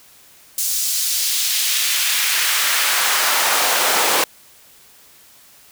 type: noise with high-pass filter sweep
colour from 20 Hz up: pink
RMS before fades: -18 dBFS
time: 0.58-4.24 s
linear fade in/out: 2 ms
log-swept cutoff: 6800 to 510 Hz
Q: 0.99
effects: white hiss -48 dBFS RMS until 5.71 s